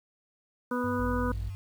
harmonic tone, 246.9 Hz, B3, in tune, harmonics 1 / 2 / 4 / 5 / 6, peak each -30 / -33 / -36 / -37 / -38 dBFS, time 0.71-1.32 s, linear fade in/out 5 ms
sine tone with vibrato, 98.1 Hz, G2, 2 cents sharp, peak -35 dBFS, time 0.84-1.55 s, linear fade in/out 0 ms, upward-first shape sine, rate 8.3 Hz, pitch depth 22 cents each way
triangle tone, 56.3 Hz, A1, 40 cents sharp, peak -30 dBFS, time 0.99-1.5 s, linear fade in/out 10 ms
effects 9-bit

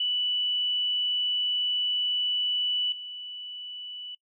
sine tone with level steps, 2966 Hz, F#7, 4 cents sharp, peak -24 / -36 dBFS, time 0-4.15 s, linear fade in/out 5 ms, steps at 2.92 s, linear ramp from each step 2 ms, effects noise-tail reverb RT60 0.1 s tail -25 dB re dry

